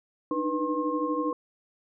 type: tone cluster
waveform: sine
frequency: 298.3 / 310.7 / 491.9 / 1069 Hz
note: D4 / D#4 / B4 / C6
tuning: +27 / -2 / -7 / +37 cents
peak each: -31 dBFS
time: 0.31-1.33 s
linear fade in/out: 2 ms
effects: none